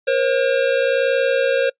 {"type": "tone pair together", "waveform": "square", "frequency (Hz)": [477.3, 538.4], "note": ["A#4", "C5"], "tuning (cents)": [41, 49], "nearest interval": "major second", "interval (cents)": 208, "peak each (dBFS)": [-21, -17], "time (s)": [0.07, 1.7], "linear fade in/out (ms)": 10, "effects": ["noise-tail reverb RT60 0.1 s tail -25 dB re dry", "resampled to 8000 Hz"]}